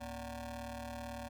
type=ring-modulated tone; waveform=20% pulse; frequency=170 Hz; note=F3; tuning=46 cents flat; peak=-34 dBFS; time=0-1.29 s; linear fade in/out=20 ms; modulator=406 Hz; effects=none